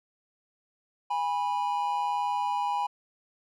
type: tone pair together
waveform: triangle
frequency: 820.1 / 981 Hz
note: G#5 / B5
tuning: -22 / -12 cents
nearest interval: minor third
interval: 310 cents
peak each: -27 dBFS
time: 1.1-2.87 s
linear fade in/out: 10 ms
effects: none